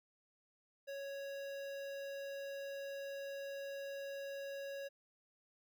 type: tone with notch filter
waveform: square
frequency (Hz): 554.4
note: C#5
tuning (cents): 0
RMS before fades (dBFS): -45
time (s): 0.87-4.89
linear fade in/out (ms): 20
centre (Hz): 9100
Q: 0.99
effects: none